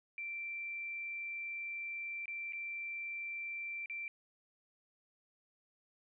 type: tone with dropouts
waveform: sine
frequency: 2349 Hz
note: D7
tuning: in tune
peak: -39 dBFS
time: 0.18-4.08 s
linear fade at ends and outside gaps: 1 ms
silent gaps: 2.257-2.28 / 2.524-2.532 / 3.859-3.898 s
effects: none